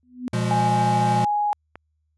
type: tone with exponential growth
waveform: sine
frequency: 249.2 Hz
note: B3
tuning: 16 cents sharp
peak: -22 dBFS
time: 0.03-0.28 s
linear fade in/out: 0 ms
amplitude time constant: 54 ms
type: chord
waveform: square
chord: F diminished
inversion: second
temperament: equal with one note detuned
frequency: 120.58 / 174.61 / 207.7 Hz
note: Cb3 / F3 / Ab3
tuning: -41 / 0 / 0 cents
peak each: -24 / -28 / -28 dBFS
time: 0.33-1.25 s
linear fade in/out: 5 ms
type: tone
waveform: sine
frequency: 830.6 Hz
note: G#5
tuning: in tune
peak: -19 dBFS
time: 0.51-1.53 s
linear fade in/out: 0 ms
type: click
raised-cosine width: 0.5 ms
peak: -23 dBFS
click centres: 1.756 s
effects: added 77 Hz sine -67 dBFS peak until 2.17 s + resampled to 24000 Hz